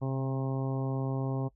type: harmonic tone with a mistuned harmonic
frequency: 133.9 Hz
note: C3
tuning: 40 cents sharp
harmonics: 1 / 2 / 3 / 4 / 5 / 6 / 7 / 8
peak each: -30 / -36 / -40 / -42 / -44 / -46 / -47 / -48 dBFS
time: 0.01-1.49 s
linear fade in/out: 20 ms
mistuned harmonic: 1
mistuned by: -23 cents
effects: noise-tail reverb RT60 0.1 s tail -23 dB re dry + added 50 Hz sine -63 dBFS peak until 1.55 s